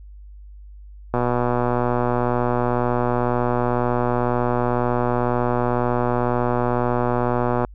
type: click train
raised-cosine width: 1 ms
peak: -7 dBFS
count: 795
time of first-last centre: 1.14-7.648 s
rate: 122 Hz
effects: added 50 Hz sine -38 dBFS peak until 7.74 s